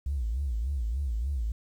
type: tone with vibrato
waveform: triangle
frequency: 62.3 Hz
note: B1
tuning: 16 cents sharp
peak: -23 dBFS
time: 0.06-1.52 s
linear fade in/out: 5 ms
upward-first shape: sine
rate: 3.4 Hz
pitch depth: 250 cents each way
effects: tanh soft clip ceiling -25 dBFS + 10-bit